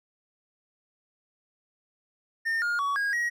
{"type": "tone with pitch steps", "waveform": "triangle", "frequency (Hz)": [1817, 1420, 1127, 1636, 1899], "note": ["A#6", "F6", "C#6", "G#6", "A#6"], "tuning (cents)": [-45, 28, 28, -26, 32], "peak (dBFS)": -23, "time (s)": [2.45, 3.3], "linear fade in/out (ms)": 20, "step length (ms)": 170, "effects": []}